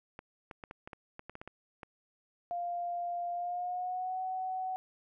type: clicks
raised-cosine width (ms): 0.5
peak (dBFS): -29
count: 12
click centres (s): 0.191 / 0.512 / 0.638 / 0.711 / 0.875 / 0.932 / 1.194 / 1.296 / 1.354 / 1.415 / 1.476 / 1.832
type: tone with pitch glide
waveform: sine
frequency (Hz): 698.5 to 748.6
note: F5 to F#5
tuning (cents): 0 to +20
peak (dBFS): -33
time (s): 2.51-4.76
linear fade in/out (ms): 0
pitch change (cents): +120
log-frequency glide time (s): 3.33-4.2
effects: none

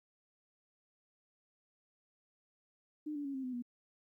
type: tone with pitch steps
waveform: sine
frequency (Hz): 302.3 / 289.3 / 276.9 / 265 / 253.6 / 242.7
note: D#4 / D4 / C#4 / C4 / B3 / B3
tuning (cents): -50 / -26 / -2 / +22 / +46 / -30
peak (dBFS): -37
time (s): 3.06-3.624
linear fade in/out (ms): 10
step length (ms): 94
effects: 13-bit

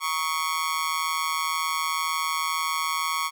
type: tone with amplitude modulation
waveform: sawtooth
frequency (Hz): 1108.7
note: C#6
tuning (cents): 0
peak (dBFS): -17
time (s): 0-3.31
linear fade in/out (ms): 50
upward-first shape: sine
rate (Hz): 162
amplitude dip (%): 85
effects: none

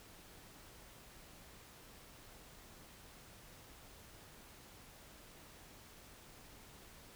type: silence
effects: pink hiss -58 dBFS RMS until 7.15 s

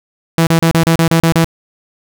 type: tone bursts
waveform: sawtooth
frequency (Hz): 164.81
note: E3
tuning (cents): 0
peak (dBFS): -4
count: 9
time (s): 0.38-1.444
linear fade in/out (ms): 0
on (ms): 88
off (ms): 34
effects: none

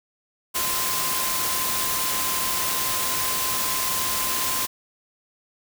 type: tone in noise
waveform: sine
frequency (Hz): 1038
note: C6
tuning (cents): -14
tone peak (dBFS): -31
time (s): 0.54-4.67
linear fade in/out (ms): 20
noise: white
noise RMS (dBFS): -25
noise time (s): 0.54-4.67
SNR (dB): -9
effects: none

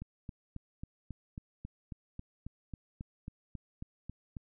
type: click train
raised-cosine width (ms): 5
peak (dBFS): -29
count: 17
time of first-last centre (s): 0.02-4.368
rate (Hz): 3.68
effects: none

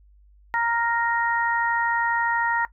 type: harmonic tone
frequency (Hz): 466.2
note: A#4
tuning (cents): 0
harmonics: 2 / 3 / 4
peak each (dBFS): -23 / -28 / -26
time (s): 0.54-2.65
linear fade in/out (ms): 0
effects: noise-tail reverb RT60 0.1 s tail -17 dB re dry + added 50 Hz sine -51 dBFS peak until 2.72 s

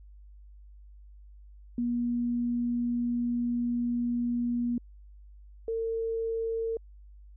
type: tone pair in turn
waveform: sine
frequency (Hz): 240 / 453.1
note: B3 / A#4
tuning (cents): -49 / -49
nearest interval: major seventh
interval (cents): 1100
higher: second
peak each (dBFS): -26 / -28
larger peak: first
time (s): 1.78-4.78 / 5.68-6.77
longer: first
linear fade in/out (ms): 2
effects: added 50 Hz sine -48 dBFS peak until 7.36 s

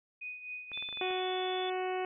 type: tone with tremolo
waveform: sine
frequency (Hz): 2489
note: D#7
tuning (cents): 0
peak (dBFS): -37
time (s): 0.21-1.2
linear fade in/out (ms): 10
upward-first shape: triangle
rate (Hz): 3.9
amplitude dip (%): 70
type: clicks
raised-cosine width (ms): 0.5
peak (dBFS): -33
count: 8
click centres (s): 0.717 / 0.775 / 0.825 / 0.889 / 0.927 / 0.973 / 1.013 / 1.108
type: tone with pitch glide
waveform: sine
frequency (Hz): 3520 to 3458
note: A7 to A7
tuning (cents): 0 to -31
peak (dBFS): -39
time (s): 0.73-1.7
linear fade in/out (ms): 5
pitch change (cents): -31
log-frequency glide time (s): 0.91-1.07
type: harmonic tone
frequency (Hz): 370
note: F#4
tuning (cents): 0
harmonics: 1 / 2 / 3 / 4 / 5 / 6 / 7 / 8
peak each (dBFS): -34 / -36 / -45 / -47 / -48 / -47 / -47 / -51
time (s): 1.01-2.05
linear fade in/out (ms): 2
effects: none

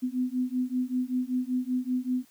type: beating tone pair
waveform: sine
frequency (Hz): 250 / 255.2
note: B3 / C4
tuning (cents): +21 / -43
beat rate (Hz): 5.2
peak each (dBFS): -29 / -29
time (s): 0.02-2.25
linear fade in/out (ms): 20
effects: white hiss -61 dBFS RMS until 2.3 s

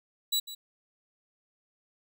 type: tone with echo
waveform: sawtooth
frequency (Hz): 3925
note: B7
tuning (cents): -11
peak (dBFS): -22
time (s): 0.32-0.4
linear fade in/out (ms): 10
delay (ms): 150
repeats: 1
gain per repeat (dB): -14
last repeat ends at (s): 0.55
effects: none

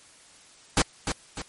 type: noise with echo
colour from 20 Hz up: pink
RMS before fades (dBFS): -20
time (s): 0.77-0.82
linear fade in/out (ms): 2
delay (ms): 300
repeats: 2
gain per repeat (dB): -7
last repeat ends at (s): 1.42
effects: white hiss -53 dBFS RMS until 1.48 s + MP3 48 kbps

